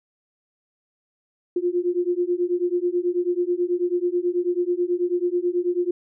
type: beating tone pair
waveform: sine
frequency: 349.2 / 358.4 Hz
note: F4 / F4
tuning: 0 / +45 cents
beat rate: 9.2 Hz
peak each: -23 dBFS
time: 1.56-5.91 s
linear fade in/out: 5 ms
effects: none